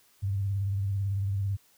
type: tone with vibrato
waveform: sine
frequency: 98.7 Hz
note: G2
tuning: 12 cents sharp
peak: -26 dBFS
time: 0.22-1.57 s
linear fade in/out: 20 ms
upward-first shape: sine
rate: 18 Hz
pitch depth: 54 cents each way
effects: white hiss -63 dBFS RMS until 1.77 s